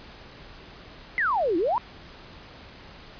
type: exponential two-way sweep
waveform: sine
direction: down then up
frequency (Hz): 2093 to 314.8 to 1034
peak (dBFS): -21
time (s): 1.18-1.78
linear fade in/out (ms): 0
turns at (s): 1.57
effects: pink hiss -46 dBFS RMS until 3.19 s + resampled to 11025 Hz